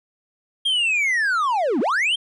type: linear two-way sweep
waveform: triangle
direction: down then up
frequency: 3257 to 207.7 to 3257 Hz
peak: -16 dBFS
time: 0.65-2.16 s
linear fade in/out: 10 ms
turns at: 1.8 s
effects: resampled to 24000 Hz